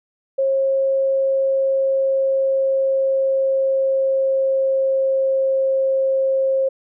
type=tone with pitch glide; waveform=sine; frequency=539 to 534.4 Hz; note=C#5 to C5; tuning=-49 to +36 cents; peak=-15 dBFS; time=0.38-6.69 s; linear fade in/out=10 ms; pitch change=-15 cents; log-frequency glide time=0.9-5.57 s; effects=none